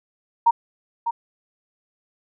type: tone with echo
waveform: sine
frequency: 932.3 Hz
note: A#5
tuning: in tune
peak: -11 dBFS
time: 0.46-0.51 s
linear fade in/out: 10 ms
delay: 600 ms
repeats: 1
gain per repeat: -9 dB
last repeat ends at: 1.11 s
effects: none